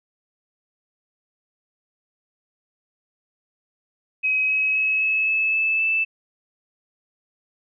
sine tone with pitch steps, 2539 / 2555 / 2571 / 2588 / 2604 / 2621 / 2638 Hz, D#7 / D#7 / E7 / E7 / E7 / E7 / E7, +34 / +45 / -44 / -32 / -22 / -11 / +1 cents, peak -18 dBFS, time 4.23-6.05 s, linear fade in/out 20 ms, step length 260 ms, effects none

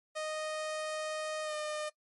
sawtooth tone with pitch glide, 620 to 607.6 Hz, D#5 to D#5, -6 to -41 cents, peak -31 dBFS, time 0.15-1.9 s, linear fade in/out 20 ms, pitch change -35 cents, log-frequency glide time 1.43-1.54 s, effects noise-tail reverb RT60 0.1 s tail -19 dB re dry + MP3 48 kbps

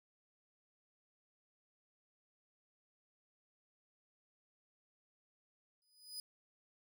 sawtooth tone with exponential growth, 4978 Hz, D#8, in tune, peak -38 dBFS, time 5.82-6.2 s, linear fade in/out 1 ms, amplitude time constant 81 ms, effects none

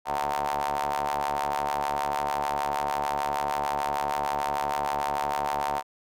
sawtooth ring-modulated tone, 71.8 Hz, D2, 39 cents flat, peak -19 dBFS, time 0.05-5.83 s, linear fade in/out 50 ms, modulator 829 Hz, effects none

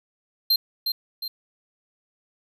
square tone with echo, 4166 Hz, C8, 8 cents flat, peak -17 dBFS, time 0.5-0.56 s, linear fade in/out 5 ms, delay 360 ms, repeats 2, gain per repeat -6 dB, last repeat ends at 1.28 s, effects none

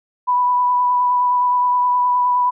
sine tone with vibrato, 987.8 Hz, B5, in tune, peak -13 dBFS, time 0.27-2.51 s, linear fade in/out 20 ms, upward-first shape sine, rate 9.6 Hz, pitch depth 13 cents each way, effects none

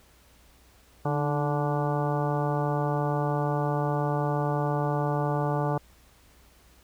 harmonic tone with a mistuned harmonic, 145.8 Hz, D3, 12 cents flat, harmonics 1 / 2 / 3 / 4 / 5 / 6 / 7 / 8 / 10, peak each -27 / -34 / -33 / -33 / -34 / -33 / -41 / -37 / -44 dBFS, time 1.05-5.78 s, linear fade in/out 5 ms, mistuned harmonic 2, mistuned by +65 cents, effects added 60 Hz sine -59 dBFS peak until 6.83 s + pink hiss -59 dBFS RMS until 6.83 s

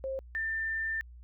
sine tone pair in turn, 533 / 1789.1 Hz, C5 / A6, +32 / +28 cents, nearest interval octave + major sixth, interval 2096 cents, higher second, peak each -32 / -30 dBFS, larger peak second, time 0.04-0.19 / 0.35-1.01 s, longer second, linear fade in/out 0 ms, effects added 60 Hz sine -47 dBFS peak until 1.23 s

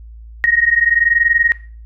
sine tone pair together, 1864.7 / 1885.3 Hz, A#6 / A#6, 0 / +19 cents, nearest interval unison, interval 19 cents, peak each -14 dBFS, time 0.44-1.52 s, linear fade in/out 0 ms, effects noise-tail reverb RT60 0.4 s tail -18 dB re dry + added 56 Hz sine -33 dBFS peak until 1.85 s

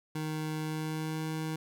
25% pulse tone with pitch glide, 155.56 to 157.73 Hz, D#3 to D#3, 0 to +24 cents, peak -29 dBFS, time 0.15-1.56 s, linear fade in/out 5 ms, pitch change +24 cents, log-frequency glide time 0.61-1.25 s, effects none

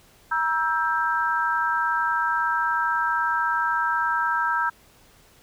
sine chord, E diminished, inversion second, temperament just, 949.3 / 1318.5 / 1582.2 Hz, Bb5 / E6 / G6, +31 / 0 / +16 cents, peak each -25 dBFS, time 0.31-4.7 s, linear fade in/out 10 ms, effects pink hiss -55 dBFS RMS until 5.42 s

